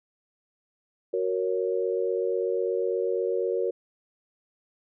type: chord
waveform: sine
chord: F# major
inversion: none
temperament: equal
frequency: 370 / 466.2 / 554.4 Hz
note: F#4 / A#4 / C#5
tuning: 0 / 0 / 0 cents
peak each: -28 / -27 / -31 dBFS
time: 1.13-3.71 s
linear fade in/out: 10 ms
effects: none